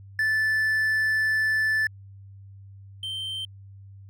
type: tone pair in turn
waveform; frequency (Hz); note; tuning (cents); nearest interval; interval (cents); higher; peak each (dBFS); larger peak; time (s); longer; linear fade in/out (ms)
triangle; 1752 / 3122; A6 / G7; -8 / -8; minor seventh; 1000; second; -19 / -28; first; 0.19-1.87 / 3.03-3.45; first; 2
effects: added 98 Hz sine -43 dBFS peak until 4.09 s